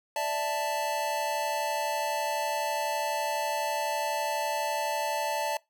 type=chord; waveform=square; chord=D suspended second; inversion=none; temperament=equal; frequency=587.3 / 659.3 / 880 Hz; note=D5 / E5 / A5; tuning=0 / 0 / 0 cents; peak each=-34 / -35 / -31 dBFS; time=0.16-5.57 s; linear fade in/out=2 ms; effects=noise-tail reverb RT60 0.2 s tail -23 dB re dry